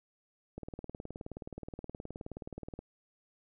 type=click train; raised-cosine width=2 ms; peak=-28 dBFS; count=43; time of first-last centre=0.58-2.791 s; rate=19 Hz; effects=none